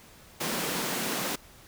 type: high-pass noise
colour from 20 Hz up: pink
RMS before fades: -31 dBFS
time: 0.4-1.36 s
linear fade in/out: 10 ms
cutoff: 150 Hz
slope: 48 dB/octave
effects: pink hiss -53 dBFS RMS until 1.67 s